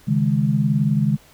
sine chord, C# suspended second, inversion none, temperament equal with one note detuned, 136.84 / 155.56 / 207.7 Hz, C#3 / D#3 / G#3, -22 / 0 / 0 cents, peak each -20 dBFS, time 0.07-1.17 s, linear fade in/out 20 ms, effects pink hiss -51 dBFS RMS until 1.33 s

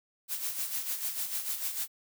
blue noise with tremolo, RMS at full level -32 dBFS, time 0.28-1.88 s, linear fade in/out 50 ms, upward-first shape sine, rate 6.7 Hz, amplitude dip 60%, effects none

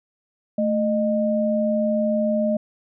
sine tone pair together, 220 / 613.3 Hz, A3 / D#5, 0 / -25 cents, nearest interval octave + tritone, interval 1775 cents, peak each -21 dBFS, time 0.58-2.57 s, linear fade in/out 5 ms, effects none

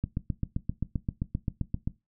click train, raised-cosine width 5 ms, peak -16 dBFS, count 15, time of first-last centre 0.04-1.875 s, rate 7.63 Hz, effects noise-tail reverb RT60 0.2 s tail -17 dB re dry

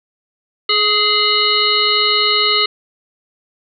harmonic tone with a mistuned harmonic, 420.3 Hz, G#4, 21 cents sharp, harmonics 1 / 3 / 5 / 7 / 9 / 10, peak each -22 / -19 / -20 / -18 / -20 / -17 dBFS, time 0.69-2.66 s, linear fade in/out 5 ms, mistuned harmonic 5, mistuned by -23 cents, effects none

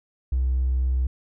sine tone with hard clipping, 64 Hz, C2, 38 cents flat, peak -20 dBFS, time 0.32-1.07 s, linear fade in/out 5 ms, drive 1 dB, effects none

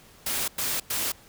white noise bursts, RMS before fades -28 dBFS, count 3, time 0.26-1.12 s, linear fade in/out 5 ms, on 220 ms, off 100 ms, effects pink hiss -53 dBFS RMS until 1.28 s

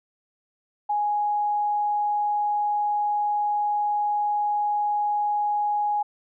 sine tone, 831 Hz, G#5, 1 cent sharp, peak -21 dBFS, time 0.89-6.03 s, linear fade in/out 10 ms, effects none

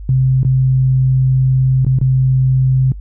sine tone with dropouts, 130.7 Hz, C3, 1 cent flat, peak -9 dBFS, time 0.09-2.92 s, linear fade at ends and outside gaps 2 ms, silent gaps 0.432-0.448 / 1.848-1.865 / 1.988-2.013 s, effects noise-tail reverb RT60 0.1 s tail -26 dB re dry + added 50 Hz sine -26 dBFS peak until 3 s

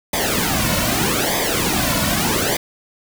pink noise with flanger, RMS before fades -19 dBFS, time 0.13-2.57 s, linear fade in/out 5 ms, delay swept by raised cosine 0.71 to 2.51 ms, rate 0.81 Hz, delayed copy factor -0.8, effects none

